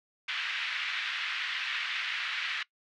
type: band-pass noise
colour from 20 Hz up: pink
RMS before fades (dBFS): -34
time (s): 0.28-2.63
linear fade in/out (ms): 5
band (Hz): 1600 to 3400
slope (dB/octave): 24
effects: noise-tail reverb RT60 0.1 s tail -21 dB re dry